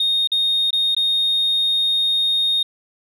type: tone with dropouts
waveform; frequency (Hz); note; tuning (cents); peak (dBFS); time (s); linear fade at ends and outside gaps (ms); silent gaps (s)
sine; 3700; A#7; -14; -14; 0-2.63; 5; 0.274-0.317 / 0.707-0.729 / 0.949-0.965
effects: tanh soft clip ceiling -13 dBFS